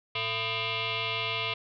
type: tone with frequency modulation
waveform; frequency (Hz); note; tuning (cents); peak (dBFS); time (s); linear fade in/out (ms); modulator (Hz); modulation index
sine; 112.6; A2; +40; -28; 0.15-1.54; 5; 561; 6.2
effects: none

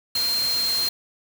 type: tone in noise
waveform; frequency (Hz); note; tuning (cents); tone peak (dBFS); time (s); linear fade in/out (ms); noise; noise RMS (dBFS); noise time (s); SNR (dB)
sine; 4186; C8; 0; -21; 0.15-0.89; 5; white; -30; 0.15-0.89; +6
effects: none

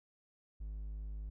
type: tone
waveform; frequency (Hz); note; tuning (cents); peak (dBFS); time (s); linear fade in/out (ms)
triangle; 51.91; G#1; 0; -38; 0.6-1.3; 10
effects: none

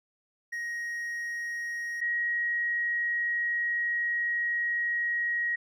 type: tone pair in turn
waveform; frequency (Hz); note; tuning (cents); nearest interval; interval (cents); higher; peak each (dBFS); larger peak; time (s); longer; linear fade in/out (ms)
triangle / sine; 1882 / 1894; A#6 / A#6; +16 / +27; unison; 11; second; -30 / -26; second; 0.52-2.01 / 2.01-5.56; second; 10
effects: none

